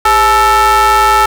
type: ring-modulated tone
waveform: square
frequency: 229.1 Hz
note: A#3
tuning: 30 cents flat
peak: -4 dBFS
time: 0.05-1.26 s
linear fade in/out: 5 ms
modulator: 1090 Hz
effects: none